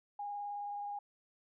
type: tone with vibrato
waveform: sine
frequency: 817 Hz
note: G#5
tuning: 29 cents flat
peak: -38 dBFS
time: 0.19-0.99 s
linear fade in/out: 5 ms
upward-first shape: square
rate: 19 Hz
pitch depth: 10 cents each way
effects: none